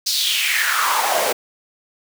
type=noise with high-pass filter sweep; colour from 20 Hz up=pink; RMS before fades=-19 dBFS; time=0.06-1.33 s; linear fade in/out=10 ms; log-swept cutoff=4900 to 480 Hz; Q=4.3; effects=none